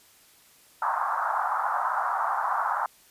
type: band-pass noise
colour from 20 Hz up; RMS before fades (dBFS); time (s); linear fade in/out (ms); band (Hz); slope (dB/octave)
pink; -27; 0.82-2.86; 2; 760 to 1400; 48
effects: white hiss -57 dBFS RMS until 3.1 s + resampled to 32000 Hz